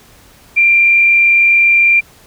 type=tone with frequency modulation; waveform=sine; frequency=2377 Hz; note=D7; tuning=20 cents sharp; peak=-6 dBFS; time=0.56-2.01 s; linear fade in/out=20 ms; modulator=38 Hz; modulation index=0.66; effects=pink hiss -44 dBFS RMS until 2.26 s